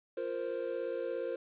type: chord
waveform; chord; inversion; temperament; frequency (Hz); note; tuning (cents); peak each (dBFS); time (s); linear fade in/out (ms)
triangle; F suspended fourth; none; equal; 349.2 / 466.2 / 523.3; F4 / Bb4 / C5; 0 / 0 / 0; -39 / -36 / -35; 0.17-1.36; 5
effects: resampled to 8000 Hz + 10-bit